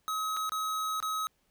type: tone with dropouts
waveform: square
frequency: 1275 Hz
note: D#6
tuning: 42 cents sharp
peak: -31 dBFS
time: 0.08-1.27 s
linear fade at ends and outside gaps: 0 ms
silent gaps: 0.366-0.37 / 0.494-0.52 / 1.002-1.026 s
effects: pink hiss -73 dBFS RMS until 1.5 s